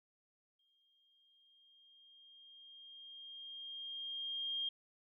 sine tone with exponential growth, 3218 Hz, G7, 45 cents sharp, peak -35 dBFS, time 0.59-4.69 s, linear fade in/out 5 ms, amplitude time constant 890 ms, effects none

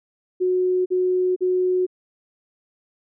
sine tone bursts, 366.4 Hz, F#4, 17 cents flat, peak -17 dBFS, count 3, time 0.4-1.866 s, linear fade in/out 20 ms, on 460 ms, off 43 ms, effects none

